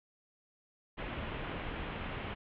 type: low-pass noise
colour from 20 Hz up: pink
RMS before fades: -40 dBFS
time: 0.97-2.35 s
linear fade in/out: 20 ms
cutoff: 3200 Hz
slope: 48 dB/octave
effects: none